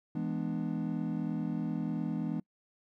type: chord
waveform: triangle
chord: E dominant seventh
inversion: none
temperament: equal with one note detuned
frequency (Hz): 164.81 / 207.7 / 246.9 / 296.7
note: E3 / G#3 / B3 / D4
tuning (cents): 0 / 0 / 0 / +18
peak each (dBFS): -34 / -35 / -35 / -36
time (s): 0.15-2.4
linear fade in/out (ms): 5
effects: noise-tail reverb RT60 0.1 s tail -26 dB re dry